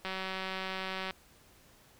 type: click train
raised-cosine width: 0.3 ms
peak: -21 dBFS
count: 201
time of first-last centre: 0.05-1.108 s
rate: 189 Hz
effects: pink hiss -61 dBFS RMS until 1.99 s